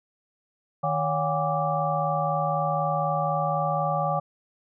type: tone cluster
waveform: sine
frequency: 155.8 / 565 / 724 / 808 / 1169 Hz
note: D#3 / C#5 / F#5 / G#5 / D6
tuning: +3 / +33 / -38 / -48 / -8 cents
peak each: -29 dBFS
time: 0.83-4.2 s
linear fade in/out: 10 ms
effects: none